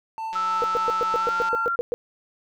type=tone with tremolo; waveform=triangle; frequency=890 Hz; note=A5; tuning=20 cents sharp; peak=-25 dBFS; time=0.18-1.66 s; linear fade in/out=0 ms; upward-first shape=triangle; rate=3.3 Hz; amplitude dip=50%
type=click train; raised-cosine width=0.2 ms; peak=-22 dBFS; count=215; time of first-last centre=0.33-1.487 s; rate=185 Hz
type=tone with pitch glide; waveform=sine; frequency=1318.5 to 1378.5 Hz; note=E6 to F6; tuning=0 to -23 cents; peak=-22 dBFS; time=0.35-1.76 s; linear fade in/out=10 ms; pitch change=+77 cents; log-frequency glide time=1.17-1.32 s
type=tone bursts; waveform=sine; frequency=480.7 Hz; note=B4; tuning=47 cents flat; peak=-21 dBFS; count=11; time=0.62-1.94 s; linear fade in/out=0 ms; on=20 ms; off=110 ms
effects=none